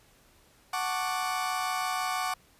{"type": "chord", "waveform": "35% pulse", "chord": "D major seventh", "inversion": "first", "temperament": "equal", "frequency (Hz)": [740, 880, 1108.7, 1174.7], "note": ["F#5", "A5", "C#6", "D6"], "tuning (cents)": [0, 0, 0, 0], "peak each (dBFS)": [-31, -37, -33, -32], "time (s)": [0.73, 2.34], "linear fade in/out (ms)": 5, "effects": ["pink hiss -61 dBFS RMS until 2.59 s", "resampled to 32000 Hz"]}